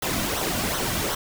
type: noise with flanger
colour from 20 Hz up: pink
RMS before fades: -26 dBFS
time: 0.02-1.15 s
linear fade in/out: 5 ms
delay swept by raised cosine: 0.41 to 2.41 ms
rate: 2.7 Hz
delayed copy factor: -0.6
effects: none